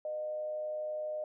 sine tone with frequency modulation, 612 Hz, D#5, 29 cents flat, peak -34 dBFS, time 0.05-1.24 s, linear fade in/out 2 ms, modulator 112 Hz, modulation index 0.25, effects none

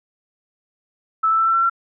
sine tone with pitch steps, 1311 / 1320.9 / 1330.8 / 1340.9 / 1351 / 1361.2 Hz, E6 / E6 / E6 / E6 / E6 / F6, -10 / +3 / +16 / +29 / +42 / -45 cents, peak -14 dBFS, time 1.23-1.698 s, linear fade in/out 10 ms, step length 78 ms, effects none

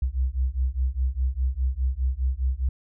sine beating tone pair, 62.2 / 67.1 Hz, B1 / C2, +13 / +44 cents, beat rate 4.9 Hz, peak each -25 dBFS, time 0.02-2.69 s, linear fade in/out 5 ms, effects none

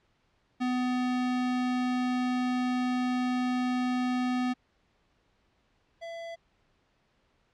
square tone pair in turn, 250.5 / 670.3 Hz, B3 / E5, +25 / +29 cents, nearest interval octave + perfect fourth, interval 1704 cents, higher second, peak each -27 / -38 dBFS, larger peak first, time 0.6-4.54 / 6.01-6.36 s, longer first, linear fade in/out 20 ms, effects pink hiss -70 dBFS RMS until 7.53 s + low-pass 4000 Hz 12 dB/octave

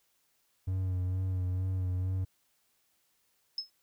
triangle tone with vibrato, 92.5 Hz, F#2, in tune, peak -27 dBFS, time 0.67-2.25 s, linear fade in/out 10 ms, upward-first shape sine, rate 2.2 Hz, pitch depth 30 cents each way
sine tone with exponential decay, 5190 Hz, E8, 28 cents flat, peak -28 dBFS, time 3.58-3.7 s, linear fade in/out 2 ms, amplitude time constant 25 ms
effects white hiss -73 dBFS RMS until 3.82 s

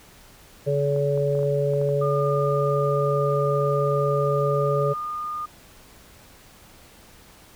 harmonic tone, 142.3 Hz, C#3, 46 cents sharp, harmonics 1 / 3 / 4, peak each -24 / -24 / -24 dBFS, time 0.66-4.94 s, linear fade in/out 20 ms
clicks, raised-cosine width 1 ms, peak -27 dBFS, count 8, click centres 0.962 / 1.176 / 1.352 / 1.391 / 1.431 / 1.736 / 1.815 / 1.89 s
sine tone with pitch glide, 1210 to 1218.4 Hz, D#6 to D#6, -49 to -37 cents, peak -27 dBFS, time 2.01-5.46 s, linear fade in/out 10 ms, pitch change +12 cents, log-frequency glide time 4.45-5.04 s
effects pink hiss -50 dBFS RMS until 7.55 s

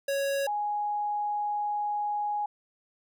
square / sine tone pair in turn, 554.4 / 830.7 Hz, C#5 / G#5, 0 / 0 cents, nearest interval perfect fifth, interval 700 cents, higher second, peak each -27 dBFS, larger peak neither, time 0.08-0.47 / 0.47-2.46 s, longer second, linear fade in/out 5 ms, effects none

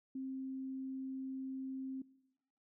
sine tone, 264.5 Hz, C4, 19 cents sharp, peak -39 dBFS, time 0.15-2.02 s, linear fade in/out 5 ms, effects noise-tail reverb RT60 1.0 s tail -22 dB re dry

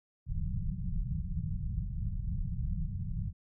pink low-pass noise, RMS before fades -34 dBFS, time 0.26-3.33 s, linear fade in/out 50 ms, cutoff 190 Hz, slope 96 dB/octave, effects none

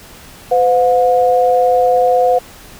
sine tone pair together, 508 / 718.4 Hz, B4 / F5, +49 / +49 cents, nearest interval tritone, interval 600 cents, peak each -11 / -12 dBFS, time 0.51-2.39 s, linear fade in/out 10 ms, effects pink hiss -38 dBFS RMS until 2.79 s

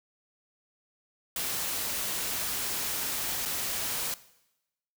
white noise with dropouts, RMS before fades -32 dBFS, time 1.36-4.14 s, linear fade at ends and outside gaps 2 ms, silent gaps 3.453-3.457 s, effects noise-tail reverb RT60 0.9 s tail -18 dB re dry

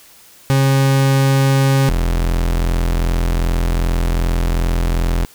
40% pulse tone pair in turn, 135.7 / 42.58 Hz, C#3 / F1, -36 / -43 cents, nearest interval octave + minor sixth, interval 2007 cents, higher first, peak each -10 / -13 dBFS, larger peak first, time 0.5-1.89 / 1.89-5.25 s, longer second, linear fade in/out 0 ms, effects white hiss -45 dBFS RMS until 5.34 s

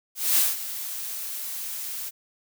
blue noise with ADSR envelope, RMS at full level -19 dBFS, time 0.15-2.11 s, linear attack 230 ms, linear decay 180 ms, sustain -14 dB, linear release 31 ms, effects none

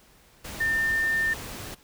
sine tone in noise, 1800 Hz, A6, 39 cents sharp, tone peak -22 dBFS, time 0.6-1.34 s, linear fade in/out 10 ms, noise pink, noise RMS -38 dBFS, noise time 0.44-1.75 s, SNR +13 dB, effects pink hiss -57 dBFS RMS until 1.83 s

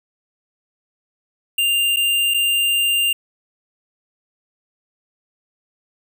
square tone with dropouts, 2794 Hz, F7, in tune, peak -16 dBFS, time 1.58-3.13 s, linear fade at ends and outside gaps 5 ms, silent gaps 1.962-1.968 / 2.339-2.343 s, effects none

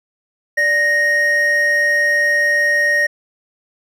triangle tone pair together, 587.3 / 1864.7 Hz, D5 / A#6, 0 / 0 cents, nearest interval octave + minor sixth, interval 2000 cents, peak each -20 / -11 dBFS, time 0.57-3.07 s, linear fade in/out 10 ms, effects none

